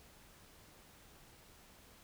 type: silence
effects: pink hiss -61 dBFS RMS until 2.03 s